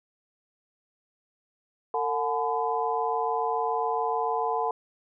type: tone cluster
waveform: sine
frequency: 452.3 / 728 / 855 / 1009 Hz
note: A4 / F#5 / A5 / B5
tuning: +48 / -28 / -50 / +37 cents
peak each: -30 dBFS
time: 1.94-4.71 s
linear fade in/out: 2 ms
effects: none